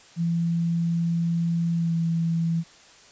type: tone with pitch glide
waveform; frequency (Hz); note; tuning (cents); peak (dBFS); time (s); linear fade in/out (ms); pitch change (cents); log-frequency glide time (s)
sine; 168.4 to 165.89; E3 to E3; +37 to +11; -21; 0.16-2.64; 50; -26; 1.75-1.95
effects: white hiss -51 dBFS RMS until 3.11 s + resampled to 16000 Hz